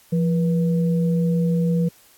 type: tone pair together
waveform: sine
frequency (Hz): 170.84 / 483.5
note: F3 / B4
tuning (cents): -38 / -37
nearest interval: octave + tritone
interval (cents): 1801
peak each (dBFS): -17 / -27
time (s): 0.12-1.89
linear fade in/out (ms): 10
effects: white hiss -53 dBFS RMS until 2.17 s + AAC 64 kbps